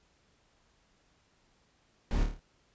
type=noise with echo; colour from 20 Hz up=brown; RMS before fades=-30 dBFS; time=2.11-2.23 s; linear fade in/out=0 ms; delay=27 ms; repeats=6; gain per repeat=-4 dB; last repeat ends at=2.392 s; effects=pink hiss -69 dBFS RMS until 2.74 s + resampled to 16000 Hz